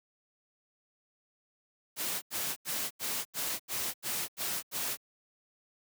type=noise bursts; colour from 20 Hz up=white; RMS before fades=-34 dBFS; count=9; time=1.96-4.972 s; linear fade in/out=50 ms; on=260 ms; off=84 ms; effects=high-pass 100 Hz 12 dB/octave